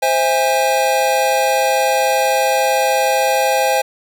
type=chord; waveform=square; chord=C augmented; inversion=none; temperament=just; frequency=523.3 / 654.1 / 817.6 Hz; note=C5 / E5 / G#5; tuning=0 / -14 / -27 cents; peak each=-18 / -21 / -17 dBFS; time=0.02-3.82 s; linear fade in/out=10 ms; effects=none